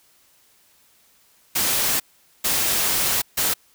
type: noise bursts at uneven times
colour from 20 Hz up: white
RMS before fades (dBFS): -21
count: 3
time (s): 1.55-2 / 2.44-3.22 / 3.37-3.54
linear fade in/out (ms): 10
effects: white hiss -58 dBFS RMS until 3.74 s